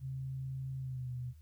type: tone with pitch glide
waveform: sine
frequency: 132.9 to 124.72 Hz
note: C3 to B2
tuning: +27 to +17 cents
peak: -37 dBFS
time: 0-1.34 s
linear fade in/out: 50 ms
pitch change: -110 cents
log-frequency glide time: 0.77-1.13 s
effects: added 77 Hz sine -53 dBFS peak until 1.41 s + white hiss -75 dBFS RMS until 1.41 s